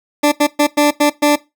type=tone bursts at uneven times; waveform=20% pulse; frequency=293.7 Hz; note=D4; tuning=in tune; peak=-4 dBFS; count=6; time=0.23-0.32 / 0.4-0.47 / 0.59-0.67 / 0.77-0.91 / 1-1.1 / 1.22-1.36 s; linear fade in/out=10 ms; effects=noise-tail reverb RT60 0.2 s tail -18 dB re dry